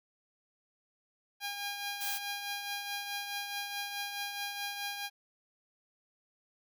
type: tone with tremolo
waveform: 10% pulse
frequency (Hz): 810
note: G#5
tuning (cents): -43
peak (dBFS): -26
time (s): 1.4-5.1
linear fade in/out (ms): 50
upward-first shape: triangle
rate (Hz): 4.7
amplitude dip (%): 50
type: noise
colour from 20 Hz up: blue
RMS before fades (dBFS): -38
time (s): 2-2.19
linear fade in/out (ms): 20
effects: none